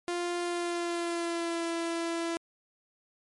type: tone with pitch glide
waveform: sawtooth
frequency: 349.2 to 335 Hz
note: F4 to E4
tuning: 0 to +28 cents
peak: -26 dBFS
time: 0.08-2.37 s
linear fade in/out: 0 ms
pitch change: -72 cents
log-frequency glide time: 0.43-1.67 s
effects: MP3 48 kbps